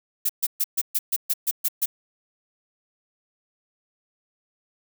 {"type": "noise bursts", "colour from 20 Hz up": "violet", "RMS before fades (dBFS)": -22, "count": 10, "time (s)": [0.25, 1.86], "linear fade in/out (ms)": 10, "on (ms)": 44, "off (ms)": 130, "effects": []}